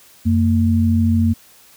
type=tone pair together; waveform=sine; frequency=90.6 / 228.3 Hz; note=F#2 / A#3; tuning=-36 / -36 cents; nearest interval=octave + major third; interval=1600 cents; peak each=-15 dBFS; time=0.25-1.34 s; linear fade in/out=20 ms; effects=white hiss -48 dBFS RMS until 1.76 s